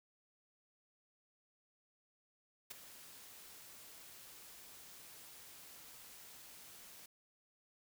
white noise with ADSR envelope, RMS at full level -45 dBFS, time 2.7-7.06 s, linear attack 11 ms, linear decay 14 ms, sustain -11 dB, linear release 4 ms, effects none

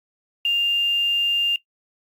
sine tone with quantisation, 2800 Hz, F7, 4 cents sharp, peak -17 dBFS, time 0.45-1.56 s, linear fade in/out 2 ms, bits 7, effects noise-tail reverb RT60 0.1 s tail -18 dB re dry + Opus 48 kbps

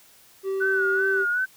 triangle tone with pitch glide, 386.5 to 389.2 Hz, G4 to G4, -24 to -12 cents, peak -22 dBFS, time 0.43-1.26 s, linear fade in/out 50 ms, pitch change +12 cents, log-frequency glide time 0.98-1.04 s
sine tone with vibrato, 1480 Hz, F#6, in tune, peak -21 dBFS, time 0.6-1.46 s, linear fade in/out 20 ms, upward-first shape sine, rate 2.6 Hz, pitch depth 67 cents each way
effects white hiss -54 dBFS RMS until 1.56 s

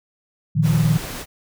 sine chord, Bb suspended fourth, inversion none, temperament just, 116.54 / 155.39 / 174.81 Hz, Bb2 / Eb3 / F3, 0 / -2 / +2 cents, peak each -20 / -16 / -22 dBFS, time 0.55-0.98 s, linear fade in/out 20 ms
pink noise, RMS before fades -31 dBFS, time 0.62-1.26 s, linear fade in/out 50 ms
effects none

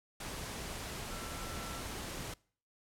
sine tone in noise, 1342 Hz, E6, 31 cents sharp, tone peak -49 dBFS, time 1.1-1.81 s, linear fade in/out 5 ms, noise pink, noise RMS -42 dBFS, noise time 0.2-2.34 s, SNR -10 dB, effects noise-tail reverb RT60 0.5 s tail -24 dB re dry + low-pass 12000 Hz 12 dB/octave

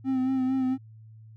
triangle tone with vibrato, 260.9 Hz, C4, 5 cents flat, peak -21 dBFS, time 0.04-0.78 s, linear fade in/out 50 ms, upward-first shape sine, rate 4.4 Hz, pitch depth 33 cents each way, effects added 110 Hz sine -46 dBFS peak until 1.36 s

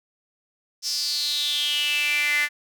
sawtooth tone with high-pass filter sweep, 293.7 Hz, D4, in tune, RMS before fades -24 dBFS, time 0.82-2.49 s, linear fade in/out 50 ms, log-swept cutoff 5400 to 1900 Hz, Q 7.8, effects none

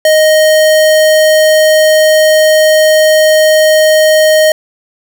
square tone, 622.3 Hz, D#5, in tune, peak -5 dBFS, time 0.05-4.52 s, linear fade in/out 2 ms, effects none

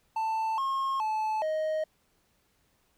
triangle tone with pitch steps, 886 / 1078 / 868 / 625 Hz, A5 / C#6 / A5 / D#5, +12 / -49 / -24 / +8 cents, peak -25 dBFS, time 0.16-1.84 s, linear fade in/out 5 ms, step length 420 ms, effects pink hiss -70 dBFS RMS until 2.97 s

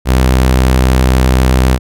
sawtooth tone with vibrato, 64 Hz, C2, 38 cents flat, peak -3 dBFS, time 0.05-1.79 s, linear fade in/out 50 ms, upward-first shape sine, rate 7.6 Hz, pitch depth 10 cents each way, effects none

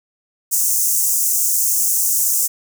pink high-pass noise, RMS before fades -17 dBFS, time 0.51-2.48 s, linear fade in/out 20 ms, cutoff 6200 Hz, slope 48 dB/octave, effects none

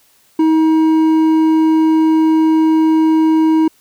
triangle tone with hard clipping, 317.7 Hz, D#4, 36 cents sharp, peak -10 dBFS, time 0.39-3.68 s, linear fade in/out 5 ms, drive 9 dB, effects white hiss -53 dBFS RMS until 3.8 s

